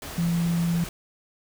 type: tone in noise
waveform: sine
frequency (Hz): 170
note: F3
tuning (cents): -46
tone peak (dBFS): -21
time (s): 0.18-0.84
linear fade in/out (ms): 2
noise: pink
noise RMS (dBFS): -37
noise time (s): 0.02-0.89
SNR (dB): +13
effects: none

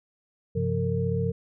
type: tone cluster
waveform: sine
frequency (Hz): 97.7 / 132.7 / 173.1 / 456.9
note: G2 / C3 / F3 / A#4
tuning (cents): -5 / +25 / -15 / -35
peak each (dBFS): -29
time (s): 0.55-1.32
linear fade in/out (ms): 10
effects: none

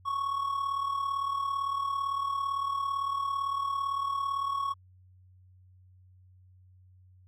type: tone with amplitude modulation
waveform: triangle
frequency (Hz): 1108.7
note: C#6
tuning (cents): 0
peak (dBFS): -24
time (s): 0.05-4.74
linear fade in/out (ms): 20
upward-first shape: sine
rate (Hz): 37.8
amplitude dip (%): 60
effects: added 92 Hz sine -55 dBFS peak until 7.27 s

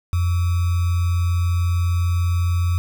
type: tone with sample-and-hold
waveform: sine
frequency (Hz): 87.31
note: F2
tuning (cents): 0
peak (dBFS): -16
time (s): 0.13-2.78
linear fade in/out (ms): 0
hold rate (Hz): 1225
effects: none

